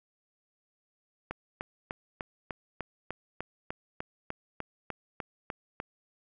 click train, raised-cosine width 0.5 ms, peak -20 dBFS, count 16, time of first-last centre 1.31-5.801 s, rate 3.34 Hz, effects none

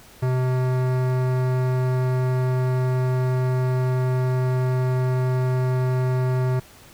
sine tone with hard clipping, 127.8 Hz, C3, 40 cents flat, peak -21 dBFS, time 0.22-6.6 s, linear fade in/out 10 ms, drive 18 dB, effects pink hiss -48 dBFS RMS until 6.93 s

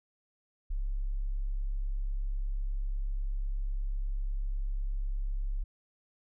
sine tone, 34.07 Hz, C#1, 29 cents flat, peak -29 dBFS, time 0.7-5.64 s, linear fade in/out 10 ms, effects none

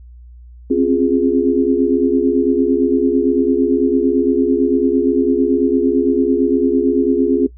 sine chord, Db major seventh, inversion third, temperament equal with one note detuned, 261.6 / 270.5 / 349.2 / 415.3 Hz, C4 / Db4 / F4 / Ab4, 0 / -42 / 0 / 0 cents, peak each -17 dBFS, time 0.7-7.47 s, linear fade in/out 10 ms, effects noise-tail reverb RT60 0.1 s tail -18 dB re dry + added 60 Hz sine -36 dBFS peak until 7.57 s

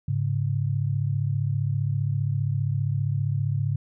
sine tone pair together, 104.88 / 140 Hz, G#2 / C#3, +17 / +18 cents, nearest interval perfect fourth, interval 501 cents, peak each -25 dBFS, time 0.08-3.76 s, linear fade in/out 5 ms, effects none

